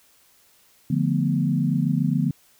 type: chord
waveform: sine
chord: B half-diminished seventh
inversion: first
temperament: equal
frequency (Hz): 146.83 / 174.61 / 220 / 246.9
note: D3 / F3 / A3 / B3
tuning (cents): 0 / 0 / 0 / 0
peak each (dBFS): -23 / -24 / -27 / -25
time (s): 0.9-2.31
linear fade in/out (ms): 5
effects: white hiss -58 dBFS RMS until 2.59 s